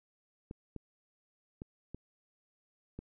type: clicks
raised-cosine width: 3 ms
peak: -29 dBFS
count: 5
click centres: 0.511 / 0.763 / 1.619 / 1.946 / 2.99 s
effects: none